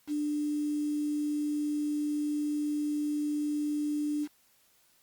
sine tone with quantisation, 296.5 Hz, D4, 17 cents sharp, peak -28 dBFS, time 0.07-4.28 s, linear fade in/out 50 ms, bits 8, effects white hiss -66 dBFS RMS until 5.02 s + Opus 48 kbps

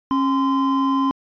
triangle tone pair together, 272.4 / 1032 Hz, C#4 / C6, -30 / -24 cents, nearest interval octave + major seventh, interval 2306 cents, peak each -16 / -19 dBFS, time 0.11-1.11 s, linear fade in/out 0 ms, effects resampled to 11025 Hz

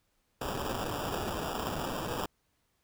violet noise with sample-and-hold, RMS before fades -35 dBFS, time 0.41-2.26 s, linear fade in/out 5 ms, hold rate 2100 Hz, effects pink hiss -75 dBFS RMS until 2.83 s

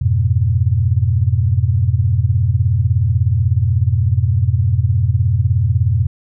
sine chord, F diminished, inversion none, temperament equal, 87.31 / 103.83 / 123.47 Hz, F2 / Ab2 / Cb3, 0 / 0 / 0 cents, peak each -16 dBFS, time 0.01-6.07 s, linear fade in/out 10 ms, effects none

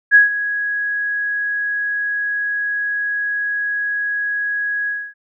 sine tone with ADSR envelope, 1663 Hz, G#6, 2 cents sharp, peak -4 dBFS, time 0.11-5.14 s, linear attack 39 ms, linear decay 140 ms, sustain -14 dB, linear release 260 ms, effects none

